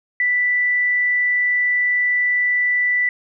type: tone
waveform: sine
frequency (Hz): 1975.5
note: B6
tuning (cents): 0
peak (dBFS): -15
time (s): 0.2-3.09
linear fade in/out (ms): 2
effects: none